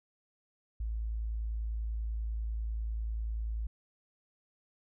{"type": "tone", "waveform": "sine", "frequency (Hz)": 55.1, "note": "A1", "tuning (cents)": 3, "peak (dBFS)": -32, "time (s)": [0.8, 3.67], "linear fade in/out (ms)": 5, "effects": []}